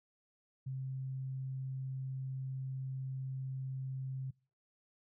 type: tone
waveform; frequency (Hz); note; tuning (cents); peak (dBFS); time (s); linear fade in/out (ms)
sine; 132.2; C3; +18; -37; 0.66-4.31; 10
effects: noise-tail reverb RT60 0.4 s tail -26 dB re dry